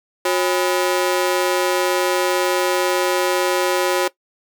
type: ring-modulated tone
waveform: sawtooth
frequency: 453.4 Hz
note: A#4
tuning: 48 cents flat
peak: -9 dBFS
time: 0.25-4.08 s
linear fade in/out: 5 ms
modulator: 91 Hz
effects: noise-tail reverb RT60 0.1 s tail -19 dB re dry